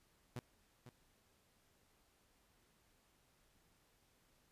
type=tone with echo; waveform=sawtooth; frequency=122.8 Hz; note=B2; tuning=9 cents flat; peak=-39 dBFS; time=0.36-0.39 s; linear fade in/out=0 ms; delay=500 ms; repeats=1; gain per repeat=-11 dB; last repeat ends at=0.89 s; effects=pink hiss -74 dBFS RMS until 4.51 s + resampled to 32000 Hz